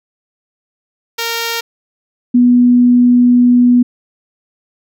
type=tone pair in turn; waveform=5% pulse / sine; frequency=462.4 / 244.9 Hz; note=A#4 / B3; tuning=-14 / -14 cents; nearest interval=major seventh; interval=1100 cents; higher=first; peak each=-5 dBFS; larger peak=neither; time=1.18-1.61 / 2.34-3.83 s; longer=second; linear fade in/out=10 ms; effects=none